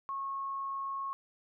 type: tone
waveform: sine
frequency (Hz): 1093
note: C#6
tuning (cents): -25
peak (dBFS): -34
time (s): 0.09-1.13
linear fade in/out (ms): 0
effects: none